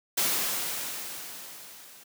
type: noise with level ramp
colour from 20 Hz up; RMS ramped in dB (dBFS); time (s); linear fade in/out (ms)
white; -25 to -51; 0.17-2.04; 10
effects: high-pass 150 Hz 12 dB/octave